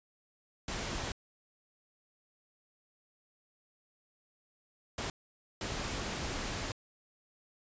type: noise bursts at uneven times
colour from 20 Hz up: pink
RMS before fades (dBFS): -37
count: 3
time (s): 0.68-1.12 / 4.98-5.1 / 5.61-6.72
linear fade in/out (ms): 2
effects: resampled to 16000 Hz